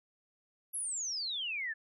sine exponential sweep, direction down, 11520 to 1700 Hz, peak -34 dBFS, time 0.73-1.74 s, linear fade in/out 20 ms, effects none

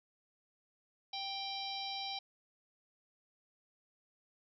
harmonic tone with a mistuned harmonic, 785 Hz, G5, 2 cents sharp, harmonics 1 / 3 / 4 / 5 / 6 / 7, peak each -43 / -49 / -46 / -43 / -48 / -49 dBFS, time 1.13-2.19 s, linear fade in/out 5 ms, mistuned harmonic 6, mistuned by +27 cents, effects none

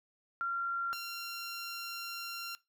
sine / 15% pulse tone pair in turn, 1378 / 1378 Hz, F6 / F6, -24 / -24 cents, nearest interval unison, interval 0 cents, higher neither, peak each -31 / -32 dBFS, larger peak first, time 0.41-0.93 / 0.93-2.55 s, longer second, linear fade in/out 0 ms, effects noise-tail reverb RT60 0.2 s tail -19 dB re dry

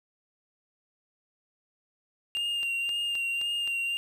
triangle tone with vibrato, 2794 Hz, F7, in tune, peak -26 dBFS, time 2.35-3.97 s, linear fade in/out 0 ms, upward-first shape sine, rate 1.9 Hz, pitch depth 25 cents each way
click train, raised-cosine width 0.2 ms, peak -26 dBFS, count 6, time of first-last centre 2.37-3.675 s, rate 3.83 Hz
effects 10-bit

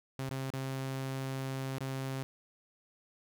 sawtooth tone with dropouts, 133.5 Hz, C3, 35 cents sharp, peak -31 dBFS, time 0.19-2.23 s, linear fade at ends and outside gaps 0 ms, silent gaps 0.291-0.31 / 0.503-0.537 / 1.783-1.806 s, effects none

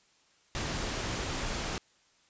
pink noise, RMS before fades -34 dBFS, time 0.55-1.78 s, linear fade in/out 0 ms, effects white hiss -66 dBFS RMS until 2.29 s + resampled to 16000 Hz

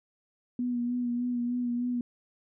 sine tone with vibrato, 243.2 Hz, B3, 26 cents flat, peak -27 dBFS, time 0.59-2.01 s, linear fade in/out 2 ms, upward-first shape sine, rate 3.3 Hz, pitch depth 27 cents each way, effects none

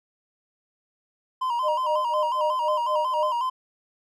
triangle tone with vibrato, 987.8 Hz, B5, in tune, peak -21 dBFS, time 1.41-3.5 s, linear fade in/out 10 ms, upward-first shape square, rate 5.5 Hz, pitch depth 71 cents each way
sine tone with tremolo, 610 Hz, D#5, 34 cents flat, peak -22 dBFS, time 1.62-3.37 s, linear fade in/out 50 ms, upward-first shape sine, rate 3.9 Hz, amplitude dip 100%
effects none

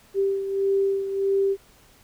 sine beating tone pair, 392 / 393.6 Hz, G4 / G4, 0 / +7 cents, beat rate 1.6 Hz, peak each -21 / -28 dBFS, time 0.14-1.57 s, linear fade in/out 50 ms, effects pink hiss -55 dBFS RMS until 2.03 s

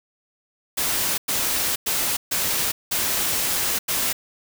white noise bursts at uneven times, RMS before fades -23 dBFS, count 6, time 0.77-1.18 / 1.28-1.76 / 1.86-2.17 / 2.31-2.72 / 2.91-3.79 / 3.88-4.13 s, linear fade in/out 10 ms, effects none

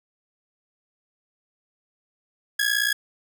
sawtooth ring-modulated tone, 1666 Hz, G#6, 5 cents sharp, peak -14 dBFS, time 2.59-2.93 s, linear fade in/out 5 ms, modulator 29.4 Hz, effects none

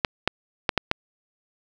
clicks, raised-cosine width 0.3 ms, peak -3 dBFS, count 5, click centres 0.048 / 0.276 / 0.692 / 0.777 / 0.914 s, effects 7-bit

